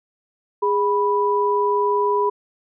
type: tone pair together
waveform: sine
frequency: 411 / 985.2 Hz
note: G#4 / B5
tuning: -18 / -5 cents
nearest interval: octave + minor third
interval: 1513 cents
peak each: -19 dBFS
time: 0.62-2.3 s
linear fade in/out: 10 ms
effects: none